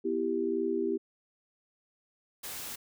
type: chord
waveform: sine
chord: E minor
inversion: second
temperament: equal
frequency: 246.9 / 329.6 / 392 Hz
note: B3 / E4 / G4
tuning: 0 / 0 / 0 cents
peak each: -35 / -32 / -30 dBFS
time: 0.04-0.98 s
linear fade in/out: 20 ms
type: noise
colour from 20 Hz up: white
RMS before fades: -40 dBFS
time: 2.43-2.76 s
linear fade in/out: 10 ms
effects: none